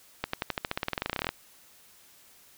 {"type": "accelerating click train", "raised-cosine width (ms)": 0.3, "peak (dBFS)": -12, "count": 22, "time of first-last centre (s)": [0.24, 1.29], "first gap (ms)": 94, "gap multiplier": 0.93, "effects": ["white hiss -57 dBFS RMS until 2.57 s"]}